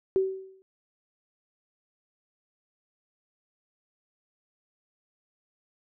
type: tone with exponential decay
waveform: sine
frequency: 381.6 Hz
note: G4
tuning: 47 cents flat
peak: -18 dBFS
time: 0.16-0.62 s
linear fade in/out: 0 ms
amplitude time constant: 100 ms
effects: none